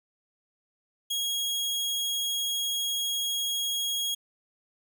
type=tone; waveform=sawtooth; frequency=3296 Hz; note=G#7; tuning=14 cents flat; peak=-24 dBFS; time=1.1-4.15 s; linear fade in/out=10 ms; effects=none